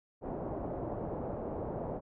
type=low-pass noise; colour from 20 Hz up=white; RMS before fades=-38 dBFS; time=0.21-2.01 s; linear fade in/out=50 ms; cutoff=710 Hz; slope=24 dB/octave; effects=none